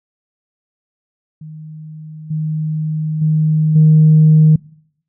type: tone with level steps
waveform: sine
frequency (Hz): 155.56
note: D#3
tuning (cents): 0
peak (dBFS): -29 / -16 / -10 / -4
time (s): 1.41-4.56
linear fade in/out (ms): 5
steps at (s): 2.3 / 3.21 / 3.75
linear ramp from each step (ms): 10
effects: noise-tail reverb RT60 0.7 s tail -25 dB re dry + tanh soft clip ceiling -1 dBFS